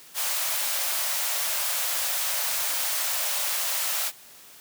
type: high-pass noise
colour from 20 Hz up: white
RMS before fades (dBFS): -27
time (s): 0.14-4.12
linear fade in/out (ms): 50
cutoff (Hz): 520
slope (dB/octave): 96
effects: white hiss -49 dBFS RMS until 4.6 s + high-pass 100 Hz 12 dB/octave